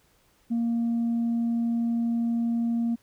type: tone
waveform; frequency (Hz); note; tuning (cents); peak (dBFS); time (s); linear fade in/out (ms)
sine; 233.1; A#3; 0; -21; 0.5-2.96; 20
effects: tanh soft clip ceiling -21 dBFS + pink hiss -64 dBFS RMS until 3.02 s